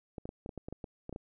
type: clicks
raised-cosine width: 2 ms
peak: -27 dBFS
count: 12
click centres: 0.182 / 0.255 / 0.291 / 0.461 / 0.492 / 0.577 / 0.685 / 0.726 / 0.842 / 1.094 / 1.127 / 1.161 s
effects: none